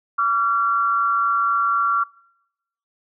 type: tone pair together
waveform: sine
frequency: 1148.1 / 1372 Hz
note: D6 / F6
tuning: -40 / -31 cents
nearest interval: minor third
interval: 309 cents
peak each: -19 dBFS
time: 0.18-2.04 s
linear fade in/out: 10 ms
effects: noise-tail reverb RT60 0.9 s tail -26 dB re dry